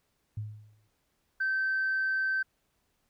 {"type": "tone with exponential decay", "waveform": "sine", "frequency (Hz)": 106.4, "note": "G#2", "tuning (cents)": 42, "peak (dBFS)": -30, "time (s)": [0.37, 0.88], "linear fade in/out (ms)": 5, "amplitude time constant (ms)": 110}
{"type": "tone", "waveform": "sine", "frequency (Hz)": 1548, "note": "G6", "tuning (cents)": -22, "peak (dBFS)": -25, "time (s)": [1.4, 2.43], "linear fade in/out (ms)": 10}
{"effects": ["tanh soft clip ceiling -23 dBFS", "pink hiss -75 dBFS RMS until 3.09 s"]}